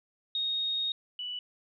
sine tone pair in turn, 3729 / 2960 Hz, A#7 / F#7, 0 / 0 cents, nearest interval major third, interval 400 cents, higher first, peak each -28 / -34 dBFS, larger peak first, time 0.35-0.92 / 1.19-1.39 s, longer first, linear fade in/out 2 ms, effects none

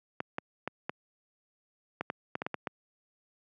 clicks, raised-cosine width 0.5 ms, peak -17 dBFS, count 11, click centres 0.204 / 0.384 / 0.676 / 0.895 / 2.01 / 2.101 / 2.354 / 2.419 / 2.465 / 2.543 / 2.672 s, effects high-pass 150 Hz 12 dB/octave

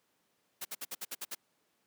white noise bursts, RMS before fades -39 dBFS, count 8, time 0.61-1.351 s, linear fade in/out 10 ms, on 41 ms, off 59 ms, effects pink hiss -75 dBFS RMS until 1.86 s + high-pass 200 Hz 12 dB/octave

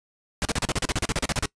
pink noise bursts, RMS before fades -24 dBFS, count 16, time 0.42-1.456 s, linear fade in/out 0 ms, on 31 ms, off 36 ms, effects noise-tail reverb RT60 0.1 s tail -23 dB re dry + resampled to 22050 Hz

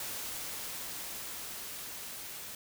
white noise with level ramp, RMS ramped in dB -39 to -44 dBFS, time 0-2.55 s, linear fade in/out 2 ms, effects none

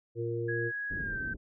harmonic tone, 116.54 Hz, A#2, in tune, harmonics 1 / 3 / 4, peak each -35 / -35 / -35 dBFS, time 0.15-0.72 s, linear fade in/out 50 ms
sine tone with pitch glide, 1661.2 to 1550 Hz, G#6 to G6, 0 to -20 cents, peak -33 dBFS, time 0.48-1.34 s, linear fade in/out 10 ms, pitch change -120 cents, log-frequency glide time 0.98-1.19 s
pink low-pass noise, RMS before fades -41 dBFS, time 0.9-1.37 s, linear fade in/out 10 ms, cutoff 370 Hz, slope 24 dB/octave
effects none

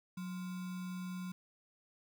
sine tone with sample-and-hold, 182.5 Hz, F#3, 24 cents flat, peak -39 dBFS, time 0.17-1.32 s, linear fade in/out 5 ms, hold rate 1225 Hz, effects none

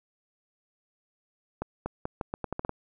accelerating click train, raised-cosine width 1 ms, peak -17 dBFS, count 10, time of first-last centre 1.62-2.694 s, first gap 240 ms, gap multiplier 0.81, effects none

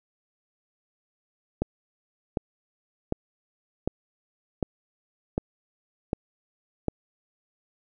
click train, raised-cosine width 2 ms, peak -11 dBFS, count 8, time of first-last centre 1.62-6.883 s, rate 1.33 Hz, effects none

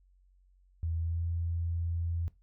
sine tone with pitch glide, 82.3 to 84.52 Hz, E2 to E2, -2 to +44 cents, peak -30 dBFS, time 0.83-2.28 s, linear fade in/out 0 ms, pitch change +46 cents, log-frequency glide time 0.96-1.25 s, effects noise-tail reverb RT60 0.2 s tail -17 dB re dry + added 46 Hz sine -61 dBFS peak until 2.42 s

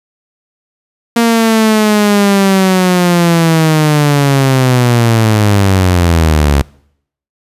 sawtooth linear sweep, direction down, 234.1 to 68.9 Hz, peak -3 dBFS, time 1.16-6.62 s, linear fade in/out 5 ms, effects noise-tail reverb RT60 0.7 s tail -25 dB re dry + resampled to 32000 Hz

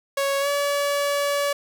sawtooth tone with pitch glide, 554.4 to 571 Hz, C#5 to D5, 0 to -49 cents, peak -17 dBFS, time 0.17-1.53 s, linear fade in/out 5 ms, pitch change +51 cents, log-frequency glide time 0.4-0.48 s, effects none

